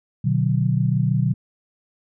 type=chord; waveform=sine; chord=B minor; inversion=none; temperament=equal with one note detuned; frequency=123.47 / 149.66 / 185 Hz; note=B2 / D3 / F#3; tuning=0 / +33 / 0 cents; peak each=-20 / -21 / -23 dBFS; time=0.24-1.34 s; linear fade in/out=10 ms; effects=none